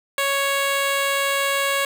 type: tone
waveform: 10% pulse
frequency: 554.4 Hz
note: C#5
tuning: in tune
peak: -11 dBFS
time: 0.18-1.85 s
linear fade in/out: 2 ms
effects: none